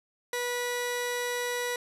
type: tone pair together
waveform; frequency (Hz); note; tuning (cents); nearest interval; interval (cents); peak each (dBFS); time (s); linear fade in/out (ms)
sawtooth; 487.5 / 975; B4 / B5; -23 / -23; octave; 1200; -27; 0.33-1.76; 2
effects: resampled to 32000 Hz + 11-bit